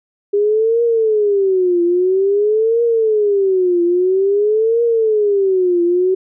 sine tone with vibrato, 402.7 Hz, G4, 47 cents sharp, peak -11 dBFS, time 0.33-6.15 s, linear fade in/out 10 ms, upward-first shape triangle, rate 0.5 Hz, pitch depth 280 cents each way, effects none

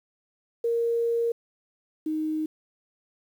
sine tone pair in turn, 466.2 / 311.2 Hz, A#4 / D#4, 0 / 0 cents, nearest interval perfect fifth, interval 700 cents, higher first, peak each -22 / -25 dBFS, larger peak first, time 0.64-1.32 / 2.06-2.46 s, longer first, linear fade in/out 5 ms, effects 9-bit

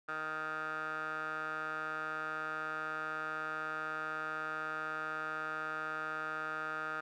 15% pulse tone with band-pass filter, 156 Hz, D#3, 5 cents sharp, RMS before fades -39 dBFS, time 0.08-7.01 s, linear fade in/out 10 ms, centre 1300 Hz, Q 5.7, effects none

